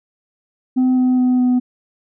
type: tone with pitch steps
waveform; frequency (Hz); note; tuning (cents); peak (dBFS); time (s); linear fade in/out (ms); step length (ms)
sine; 255.8 / 253.7 / 251.7 / 249.7; C4 / B3 / B3 / B3; -39 / +47 / +33 / +19; -9; 0.76-1.6; 20; 210
effects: tanh soft clip ceiling -11 dBFS